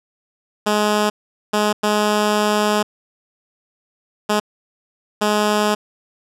10% pulse tone bursts at uneven times, 210 Hz, G#3, 19 cents sharp, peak -7 dBFS, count 5, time 0.66-1.1 / 1.53-1.73 / 1.83-2.83 / 4.29-4.4 / 5.21-5.75 s, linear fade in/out 10 ms, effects low-pass 11000 Hz 12 dB/octave

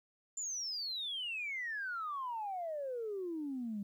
sine exponential sweep, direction down, 7270 to 196 Hz, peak -36 dBFS, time 0.37-3.83 s, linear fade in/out 5 ms, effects tanh soft clip ceiling -32 dBFS + 12-bit

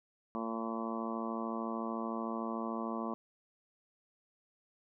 harmonic tone, 113.5 Hz, A#2, 46 cents flat, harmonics 2 / 3 / 4 / 5 / 6 / 7 / 8 / 9 / 10, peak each -38 / -43 / -46 / -46 / -45 / -50 / -48 / -44 / -44 dBFS, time 0.35-3.14 s, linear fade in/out 0 ms, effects none

